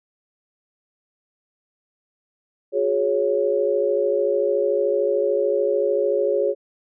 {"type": "chord", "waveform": "sine", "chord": "F# suspended second", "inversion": "none", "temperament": "equal with one note detuned", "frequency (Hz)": [361.8, 415.3, 554.4], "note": ["F#4", "G#4", "C#5"], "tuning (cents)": [-39, 0, 0], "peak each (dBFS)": [-25, -21, -21], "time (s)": [2.72, 6.55], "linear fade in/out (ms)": 50, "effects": []}